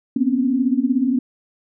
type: tone cluster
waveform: sine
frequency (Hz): 241.2 / 257.1 / 274.5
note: B3 / C4 / C#4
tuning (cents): -41 / -30 / -17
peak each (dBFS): -20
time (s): 0.16-1.19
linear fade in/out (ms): 5
effects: none